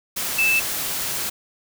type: tone in noise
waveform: sine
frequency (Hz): 2634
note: E7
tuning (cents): -2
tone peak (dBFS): -16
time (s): 0.38-0.6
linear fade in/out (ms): 10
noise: white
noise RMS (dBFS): -26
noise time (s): 0.16-1.3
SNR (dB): +7
effects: none